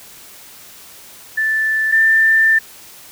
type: tone pair in turn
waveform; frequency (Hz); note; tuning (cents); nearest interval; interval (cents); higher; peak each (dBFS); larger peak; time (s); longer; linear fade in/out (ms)
sine; 1760 / 1783.5; A6 / A6; 0 / +23; unison; 23; second; -14 / -9; second; 1.37-1.92 / 1.92-2.59; second; 10
effects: white hiss -40 dBFS RMS until 3.11 s